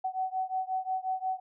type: beating tone pair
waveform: sine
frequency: 750 / 755.6 Hz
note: F#5 / F#5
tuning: +23 / +36 cents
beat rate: 5.6 Hz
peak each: -32 / -33 dBFS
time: 0.04-1.4 s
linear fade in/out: 10 ms
effects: none